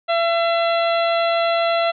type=harmonic tone; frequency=674 Hz; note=E5; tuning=38 cents sharp; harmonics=1 / 2 / 3 / 4 / 5 / 6; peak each=-17 / -24 / -29 / -29 / -30 / -32 dBFS; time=0.08-1.92 s; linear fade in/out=20 ms; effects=none